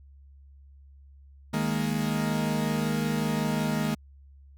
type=chord; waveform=40% pulse; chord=D# suspended fourth; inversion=none; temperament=equal; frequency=155.56 / 207.7 / 233.1 Hz; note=D#3 / G#3 / A#3; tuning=0 / 0 / 0 cents; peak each=-29 dBFS; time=1.53-3.95 s; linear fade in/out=10 ms; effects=added 69 Hz sine -49 dBFS peak until 4.57 s